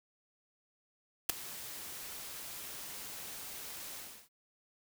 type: noise with ADSR envelope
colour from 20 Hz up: white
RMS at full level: -25 dBFS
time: 1.29-4.29 s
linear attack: 7 ms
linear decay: 7 ms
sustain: -20 dB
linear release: 330 ms
effects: none